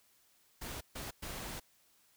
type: noise bursts at uneven times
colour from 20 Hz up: pink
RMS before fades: -43 dBFS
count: 3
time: 0.61-0.81 / 0.95-1.11 / 1.22-1.6 s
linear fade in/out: 10 ms
effects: white hiss -69 dBFS RMS until 2.16 s